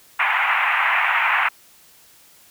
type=band-pass noise; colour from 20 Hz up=white; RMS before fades=-19 dBFS; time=0.19-1.49 s; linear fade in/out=10 ms; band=770 to 2500 Hz; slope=48 dB/octave; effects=white hiss -51 dBFS RMS until 2.5 s